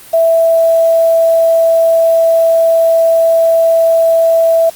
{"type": "tone with quantisation", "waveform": "sine", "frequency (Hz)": 659.3, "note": "E5", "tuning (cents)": 0, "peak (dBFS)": -6, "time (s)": [0.13, 4.7], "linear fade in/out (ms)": 10, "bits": 5, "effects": ["white hiss -36 dBFS RMS until 4.75 s", "Opus 32 kbps"]}